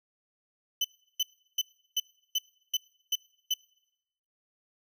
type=tone bursts; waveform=35% pulse; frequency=3021 Hz; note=F#7; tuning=35 cents sharp; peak=-23 dBFS; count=8; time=0.81-3.54 s; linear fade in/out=5 ms; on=35 ms; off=350 ms; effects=noise-tail reverb RT60 0.9 s tail -25 dB re dry